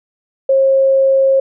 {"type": "tone", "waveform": "sine", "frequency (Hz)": 538, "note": "C5", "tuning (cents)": 48, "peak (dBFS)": -8, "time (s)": [0.49, 1.4], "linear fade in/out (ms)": 5, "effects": []}